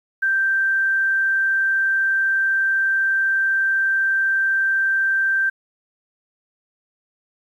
sine tone, 1568 Hz, G6, in tune, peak -16 dBFS, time 0.22-5.5 s, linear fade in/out 10 ms, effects 9-bit

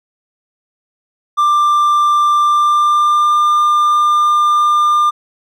triangle tone with pitch glide, 1185 to 1199.5 Hz, D6 to D6, +15 to +36 cents, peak -7 dBFS, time 1.37-5.11 s, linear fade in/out 20 ms, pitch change +21 cents, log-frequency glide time 2.41-3.39 s, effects none

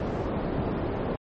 white low-pass noise, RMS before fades -29 dBFS, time 0-1.16 s, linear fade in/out 2 ms, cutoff 480 Hz, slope 12 dB/octave, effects MP3 32 kbps

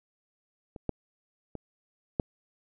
clicks, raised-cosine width 2 ms, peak -28 / -15 / -24 / -12 dBFS, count 4, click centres 0.762 / 0.893 / 1.553 / 2.198 s, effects none

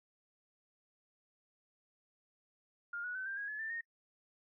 sine tone with pitch steps, 1410 / 1465.6 / 1523.5 / 1583.6 / 1646.1 / 1711 / 1778.5 / 1848.7 Hz, F6 / F#6 / G6 / G6 / G#6 / A6 / A6 / A#6, +16 / -17 / -50 / +17 / -16 / -49 / +18 / -15 cents, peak -38 dBFS, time 2.93-3.81 s, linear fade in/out 5 ms, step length 110 ms, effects noise-tail reverb RT60 0.1 s tail -23 dB re dry

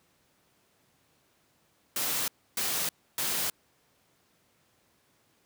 white noise bursts, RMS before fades -30 dBFS, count 3, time 1.96-3.5 s, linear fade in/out 2 ms, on 320 ms, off 290 ms, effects pink hiss -68 dBFS RMS until 5.45 s + high-pass 100 Hz 12 dB/octave

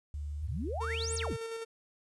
sine tone with pitch glide, 73.42 to 79.6 Hz, D2 to D#2, 0 to +40 cents, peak -35 dBFS, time 0.14-1.33 s, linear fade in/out 0 ms, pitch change +140 cents, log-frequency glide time 0.28-1.15 s
sine exponential two-way sweep, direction up then down, 61.74 to 9850 to 80.9 Hz, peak -35 dBFS, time 0.42-1.37 s, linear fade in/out 10 ms, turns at 1.15 s
45% pulse tone with tremolo, 454.1 Hz, A#4, 45 cents flat, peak -36 dBFS, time 0.8-1.65 s, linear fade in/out 20 ms, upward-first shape square, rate 9.8 Hz, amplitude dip 30%
effects resampled to 24000 Hz + 11-bit

